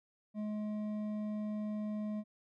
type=tone with hard clipping; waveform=sine; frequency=211.5 Hz; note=G#3; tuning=32 cents sharp; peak=-37 dBFS; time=0.34-2.24 s; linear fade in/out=50 ms; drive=7 dB; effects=none